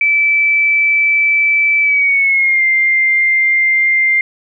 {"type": "tone with pitch glide", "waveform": "sine", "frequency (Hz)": [2316, 2099], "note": ["D7", "C7"], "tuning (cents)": [-25, 5], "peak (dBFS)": -9, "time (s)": [0.01, 4.21], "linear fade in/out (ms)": 2, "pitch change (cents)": -170, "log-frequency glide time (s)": [1.81, 2.64], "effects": []}